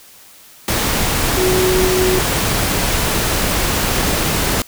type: tone in noise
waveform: sine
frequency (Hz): 370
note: F#4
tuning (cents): 0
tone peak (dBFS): -14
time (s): 1.37-2.19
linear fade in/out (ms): 2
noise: pink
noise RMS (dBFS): -17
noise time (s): 0.68-4.62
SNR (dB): 0
effects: white hiss -43 dBFS RMS until 4.67 s